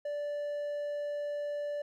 triangle tone, 584 Hz, D5, 10 cents flat, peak -31 dBFS, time 0.05-1.82 s, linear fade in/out 5 ms, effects none

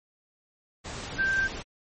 sine tone in noise, 1568 Hz, G6, in tune, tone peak -23 dBFS, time 1.18-1.48 s, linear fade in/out 20 ms, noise pink, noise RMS -37 dBFS, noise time 0.84-1.63 s, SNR +11 dB, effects MP3 32 kbps

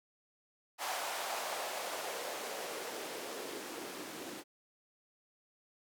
blue noise with band-pass filter sweep, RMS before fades -41 dBFS, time 0.78-4.44 s, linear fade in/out 50 ms, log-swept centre 800 to 290 Hz, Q 2.2, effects none

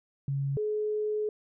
sine tone pair in turn, 138.59 / 424.8 Hz, C#3 / G#4, 0 / +39 cents, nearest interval octave + perfect fifth, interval 1939 cents, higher second, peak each -27 dBFS, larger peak neither, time 0.28-0.57 / 0.57-1.29 s, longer second, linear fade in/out 2 ms, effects none

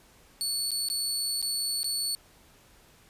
25% pulse tone with dropouts, 4435 Hz, C#8, in tune, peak -23 dBFS, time 0.41-2.15 s, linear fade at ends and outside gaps 0 ms, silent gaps 0.707-0.716 / 0.886-0.9 / 1.416-1.426 / 1.831-1.843 s, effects pink hiss -58 dBFS RMS until 3.09 s + resampled to 32000 Hz

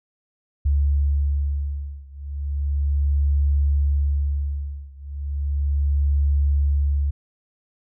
sine beating tone pair, 71 / 71.35 Hz, C#2 / D2, +42 / -49 cents, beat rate 0.35 Hz, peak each -21 / -22 dBFS, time 0.65-7.11 s, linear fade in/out 10 ms, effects none

